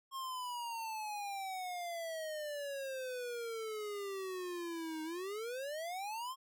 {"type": "exponential two-way sweep", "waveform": "square", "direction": "down then up", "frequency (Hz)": [1081, 311.1, 1081], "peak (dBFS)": -40, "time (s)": [0.11, 6.36], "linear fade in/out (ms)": 50, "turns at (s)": 5.03, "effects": []}